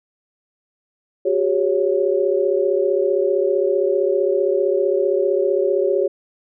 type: chord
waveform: sine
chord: F# suspended second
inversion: none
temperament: equal with one note detuned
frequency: 370 / 405.4 / 554.4 Hz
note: F#4 / G#4 / C#5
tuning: 0 / -42 / 0 cents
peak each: -20 / -19 / -20 dBFS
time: 1.25-6.08 s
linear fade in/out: 10 ms
effects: none